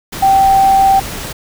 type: tone in noise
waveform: sine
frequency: 778 Hz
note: G5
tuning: 13 cents flat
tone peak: -6 dBFS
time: 0.22-1 s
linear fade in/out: 10 ms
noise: pink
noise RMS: -24 dBFS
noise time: 0.12-1.33 s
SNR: +15 dB
effects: none